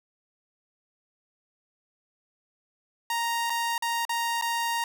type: tone with dropouts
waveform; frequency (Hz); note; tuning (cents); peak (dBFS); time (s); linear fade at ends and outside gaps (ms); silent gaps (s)
sawtooth; 932.3; A#5; 0; -22; 3.1-4.84; 2; 3.498-3.502 / 3.78-3.823 / 4.052-4.093 / 4.413-4.422
effects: none